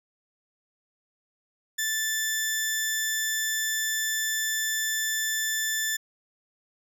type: tone pair together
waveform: sawtooth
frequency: 1760 / 3520 Hz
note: A6 / A7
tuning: 0 / 0 cents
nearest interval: octave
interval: 1200 cents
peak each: -24 dBFS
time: 1.78-5.97 s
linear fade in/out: 10 ms
effects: none

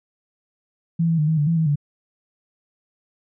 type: tone with pitch steps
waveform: sine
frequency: 166.4 / 164.5 / 151.4 / 159.3 / 146.9 / 166.3 / 160.5 / 145.2 Hz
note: E3 / E3 / D#3 / D#3 / D3 / E3 / E3 / D3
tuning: +17 / -3 / -47 / +41 / +1 / +16 / -46 / -19 cents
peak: -16 dBFS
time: 0.99-1.758 s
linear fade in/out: 10 ms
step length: 96 ms
effects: none

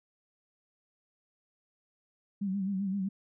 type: tone with vibrato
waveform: sine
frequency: 194.7 Hz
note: G3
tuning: 12 cents flat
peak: -29 dBFS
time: 2.41-3.09 s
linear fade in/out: 10 ms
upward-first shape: sine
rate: 7.7 Hz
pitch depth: 72 cents each way
effects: none

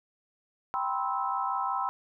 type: chord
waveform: sine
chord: C major seventh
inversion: second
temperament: just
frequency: 784.9 / 981.1 / 1046.5 / 1308.1 Hz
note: G5 / B5 / C6 / E6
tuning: +2 / -12 / 0 / -14 cents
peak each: -33 dBFS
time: 0.74-1.89 s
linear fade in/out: 0 ms
effects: none

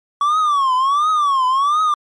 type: tone with vibrato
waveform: triangle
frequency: 1131 Hz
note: C#6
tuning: 34 cents sharp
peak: -11 dBFS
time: 0.21-1.94 s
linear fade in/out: 2 ms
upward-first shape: triangle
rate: 1.4 Hz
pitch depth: 210 cents each way
effects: MP3 48 kbps

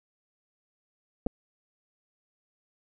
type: clicks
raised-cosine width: 2 ms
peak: -16 / -16 dBFS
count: 2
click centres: 1.264 / 1.268 s
effects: none

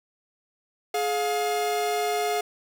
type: tone pair together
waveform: 45% pulse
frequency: 421.6 / 709 Hz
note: G#4 / F5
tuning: +26 / +26 cents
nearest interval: major sixth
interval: 900 cents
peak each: -27 / -26 dBFS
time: 0.94-2.41 s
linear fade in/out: 5 ms
effects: none

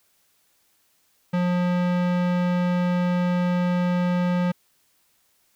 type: tone with low-pass filter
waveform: square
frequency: 178 Hz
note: F3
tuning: 33 cents sharp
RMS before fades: -22 dBFS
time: 1.33-4.52 s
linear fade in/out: 10 ms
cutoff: 2700 Hz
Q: 0.63
effects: white hiss -65 dBFS RMS until 5.55 s

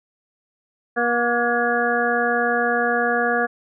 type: harmonic tone with a mistuned harmonic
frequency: 239.1 Hz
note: A#3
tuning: 44 cents sharp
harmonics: 1 / 2 / 3 / 5 / 6 / 7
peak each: -27 / -23 / -23 / -29 / -26 / -23 dBFS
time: 0.96-3.47 s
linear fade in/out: 20 ms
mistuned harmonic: 5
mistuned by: -50 cents
effects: none

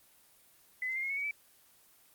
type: tone with pitch steps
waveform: sine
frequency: 2017 / 2063 / 2110 / 2158 / 2207 / 2257 / 2309 Hz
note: B6 / C7 / C7 / C#7 / C#7 / C#7 / D7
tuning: +36 / -25 / +14 / -47 / -8 / +31 / -30 cents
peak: -32 dBFS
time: 0.82-1.31 s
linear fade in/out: 2 ms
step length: 70 ms
effects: white hiss -63 dBFS RMS until 2.14 s + Opus 24 kbps

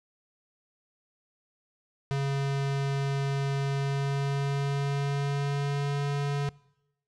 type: tone with pitch glide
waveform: square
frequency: 138.59 to 142.32 Hz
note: C#3 to C#3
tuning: 0 to +46 cents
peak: -27 dBFS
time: 2.11-6.49 s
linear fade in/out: 0 ms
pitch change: +46 cents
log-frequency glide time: 3.71-6.07 s
effects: noise-tail reverb RT60 0.9 s tail -23 dB re dry + low-pass 6000 Hz 12 dB/octave

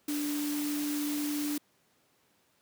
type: tone in noise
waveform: sine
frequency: 293.7 Hz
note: D4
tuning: in tune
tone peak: -30 dBFS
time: 0.08-1.58 s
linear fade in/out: 5 ms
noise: white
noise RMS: -39 dBFS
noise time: 0.08-1.58 s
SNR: +6 dB
effects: pink hiss -69 dBFS RMS until 2.61 s + high-pass 150 Hz 12 dB/octave

